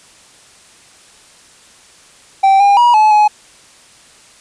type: tone with pitch steps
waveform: triangle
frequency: 778 / 805 / 961 / 859 / 843 Hz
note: G5 / G5 / B5 / A5 / G#5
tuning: -13 / +46 / -48 / -42 / +26 cents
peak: -4 dBFS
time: 2.43-3.28 s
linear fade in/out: 10 ms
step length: 170 ms
effects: white hiss -44 dBFS RMS until 4.4 s + resampled to 22050 Hz